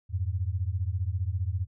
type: beating tone pair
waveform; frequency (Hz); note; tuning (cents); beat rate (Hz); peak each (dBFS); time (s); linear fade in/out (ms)
sine; 85.9 / 100.9; F2 / G#2; -28 / -49; 15; -29 / -30; 0.09-1.67; 50
effects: none